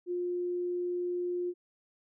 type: tone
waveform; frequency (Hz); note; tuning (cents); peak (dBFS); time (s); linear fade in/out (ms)
sine; 354.7; F4; +27; -30; 0.06-1.54; 50
effects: none